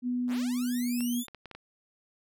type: tone with pitch glide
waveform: sine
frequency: 246.9 to 241.4 Hz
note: B3 to B3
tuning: 0 to -39 cents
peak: -27 dBFS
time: 0.02-1.24 s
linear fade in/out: 50 ms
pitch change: -39 cents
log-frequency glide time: 0.63-1.01 s
type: linear sweep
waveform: 5% pulse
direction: up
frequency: 65.41 to 3628 Hz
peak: -29 dBFS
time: 0.27-1.27 s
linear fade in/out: 50 ms
type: clicks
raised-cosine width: 0.3 ms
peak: -28 dBFS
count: 6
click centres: 1.007 / 1.283 / 1.347 / 1.457 / 1.513 / 1.55 s
effects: none